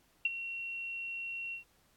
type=tone with ADSR envelope; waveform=sine; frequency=2733 Hz; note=F7; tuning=38 cents flat; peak=-24 dBFS; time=0.25-1.64 s; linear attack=4 ms; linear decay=26 ms; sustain=-13 dB; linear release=110 ms; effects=pink hiss -69 dBFS RMS until 1.96 s + AAC 64 kbps